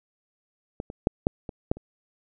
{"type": "clicks", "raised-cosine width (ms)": 2, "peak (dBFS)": [-18, -24, -6, -7, -21, -8, -29], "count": 7, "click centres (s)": [0.801, 0.901, 1.071, 1.269, 1.492, 1.715, 1.77], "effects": []}